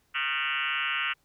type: tone with frequency modulation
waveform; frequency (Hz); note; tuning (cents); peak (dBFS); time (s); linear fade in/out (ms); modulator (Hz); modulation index
sine; 2096; C7; +2; -26; 0.14-1.14; 20; 143; 6
effects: pink hiss -69 dBFS RMS until 1.24 s